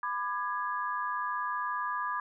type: chord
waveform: sine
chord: G# diminished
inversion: first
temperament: just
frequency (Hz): 996.7 / 1196.1 / 1661.2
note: B5 / D6 / G#6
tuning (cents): +16 / +31 / 0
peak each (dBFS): -34 / -34 / -37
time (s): 0.03-2.2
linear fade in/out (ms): 2
effects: none